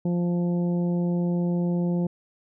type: harmonic tone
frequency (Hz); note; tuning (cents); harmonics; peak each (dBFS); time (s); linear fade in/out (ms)
174.61; F3; 0; 1 / 2 / 3 / 4 / 5; -22 / -31 / -35 / -44 / -45; 0.05-2.07; 5
effects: none